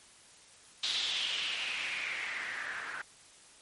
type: noise with low-pass filter sweep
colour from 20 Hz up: blue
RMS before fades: -36 dBFS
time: 0.83-3.02 s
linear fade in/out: 5 ms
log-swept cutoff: 3800 to 1500 Hz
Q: 4.6
effects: white hiss -57 dBFS RMS until 3.61 s + MP3 48 kbps